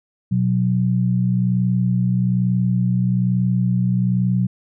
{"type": "tone pair together", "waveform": "sine", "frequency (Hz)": [122.7, 183.84], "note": ["B2", "F#3"], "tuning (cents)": [-11, -11], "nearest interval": "perfect fifth", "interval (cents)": 700, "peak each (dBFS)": -18, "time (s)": [0.31, 4.47], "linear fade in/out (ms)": 10, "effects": []}